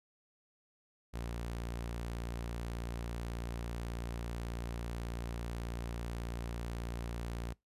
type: tone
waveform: sawtooth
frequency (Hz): 58.27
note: A#1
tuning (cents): 0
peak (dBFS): -34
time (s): 1.13-7.54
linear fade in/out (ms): 20
effects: noise-tail reverb RT60 0.2 s tail -25 dB re dry + resampled to 32000 Hz